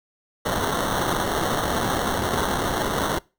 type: noise with sample-and-hold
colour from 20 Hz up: white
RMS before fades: -24 dBFS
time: 0.45-3.19 s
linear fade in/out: 10 ms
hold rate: 2450 Hz
effects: noise-tail reverb RT60 0.3 s tail -24 dB re dry